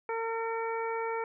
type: harmonic tone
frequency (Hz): 454.5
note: A#4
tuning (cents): -44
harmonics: 1 / 2 / 3 / 4 / 5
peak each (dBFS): -33 / -35 / -40 / -45 / -42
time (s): 0.09-1.24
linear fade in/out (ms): 2
effects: none